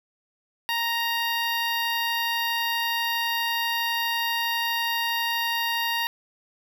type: tone with notch filter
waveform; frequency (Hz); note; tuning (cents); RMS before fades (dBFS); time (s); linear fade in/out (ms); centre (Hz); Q
10% pulse; 932.3; A#5; 0; -26; 0.69-6.07; 0; 6700; 0.97
effects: none